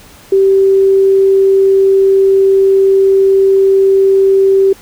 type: tone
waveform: sine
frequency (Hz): 388.1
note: G4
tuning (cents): -17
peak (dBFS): -5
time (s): 0.32-4.73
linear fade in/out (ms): 5
effects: pink hiss -39 dBFS RMS until 4.81 s